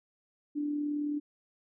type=tone with amplitude modulation; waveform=sine; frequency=293.7 Hz; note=D4; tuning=in tune; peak=-28 dBFS; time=0.55-1.2 s; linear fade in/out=20 ms; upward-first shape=sine; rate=39 Hz; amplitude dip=35%; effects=none